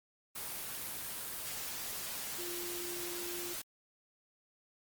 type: tone in noise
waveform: sine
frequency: 350.2 Hz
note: F4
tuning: 5 cents sharp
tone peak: -43 dBFS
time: 2.38-3.54 s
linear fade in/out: 10 ms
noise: white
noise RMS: -41 dBFS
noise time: 0.35-3.62 s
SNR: -5 dB
effects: Opus 24 kbps